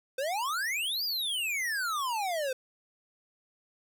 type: exponential two-way sweep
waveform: square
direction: up then down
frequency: 504 to 4978 to 504 Hz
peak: -30 dBFS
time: 0.18-2.53 s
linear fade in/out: 5 ms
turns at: 1.04 s
effects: none